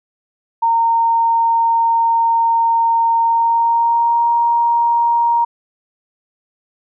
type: tone with pitch glide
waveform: sine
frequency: 920 to 938.2 Hz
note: A#5 to A#5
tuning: -23 to +11 cents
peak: -11 dBFS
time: 0.62-5.45 s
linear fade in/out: 10 ms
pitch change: +34 cents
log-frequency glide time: 3.21-4.29 s
effects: none